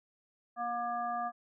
harmonic tone, 238.4 Hz, A#3, 39 cents sharp, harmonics 1 / 3 / 5 / 7, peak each -46 / -34 / -37 / -46 dBFS, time 0.56-1.32 s, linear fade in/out 50 ms, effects none

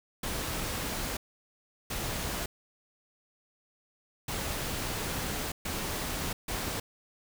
pink noise bursts at uneven times, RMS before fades -34 dBFS, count 5, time 0.23-1.17 / 1.9-2.46 / 4.28-5.52 / 5.65-6.33 / 6.48-6.8 s, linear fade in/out 5 ms, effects none

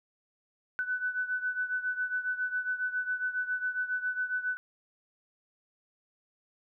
sine beating tone pair, 1496 / 1503.3 Hz, F#6 / F#6, +19 / +27 cents, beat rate 7.3 Hz, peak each -31 / -35 dBFS, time 0.79-4.57 s, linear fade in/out 0 ms, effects none

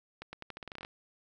accelerating click train, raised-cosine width 0.3 ms, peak -26 dBFS, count 13, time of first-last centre 0.22-0.849 s, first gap 110 ms, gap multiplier 0.85, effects none

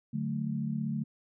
sine chord, D major, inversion none, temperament equal, 146.83 / 185 / 220 Hz, D3 / F#3 / A3, 0 / 0 / 0 cents, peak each -34 / -37 / -33 dBFS, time 0.13-1.04 s, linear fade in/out 10 ms, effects none

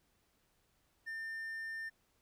triangle tone, 1800 Hz, A6, 39 cents sharp, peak -38 dBFS, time 1.06-1.9 s, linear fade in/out 20 ms, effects pink hiss -75 dBFS RMS until 2.21 s

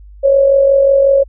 sine tone with amplitude modulation, 550 Hz, C#5, 14 cents flat, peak -4 dBFS, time 0.23-1.24 s, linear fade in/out 20 ms, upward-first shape sine, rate 45.5 Hz, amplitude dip 50%, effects added 50 Hz sine -34 dBFS peak until 1.28 s

